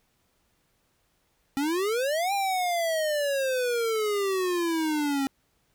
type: exponential two-way sweep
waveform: square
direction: up then down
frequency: 269 to 808 to 269 Hz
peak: -25 dBFS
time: 1.57-5.27 s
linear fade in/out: 0 ms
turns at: 2.33 s
effects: pink hiss -70 dBFS RMS until 5.74 s